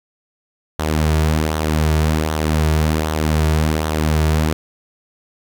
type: tone with flanger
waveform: sawtooth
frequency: 77.78 Hz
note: D#2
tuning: in tune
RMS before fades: -17 dBFS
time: 0.79-4.53 s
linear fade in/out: 0 ms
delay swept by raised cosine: 0.4 to 3.9 ms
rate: 1.3 Hz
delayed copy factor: -0.5
effects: none